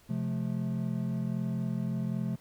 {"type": "chord", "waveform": "triangle", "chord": "F major", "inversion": "second", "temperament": "equal with one note detuned", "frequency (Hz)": [130.81, 174.61, 216], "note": ["C3", "F3", "A3"], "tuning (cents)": [0, 0, -32], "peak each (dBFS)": -32, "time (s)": [0.09, 2.36], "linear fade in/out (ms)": 10, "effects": ["pink hiss -61 dBFS RMS until 2.4 s"]}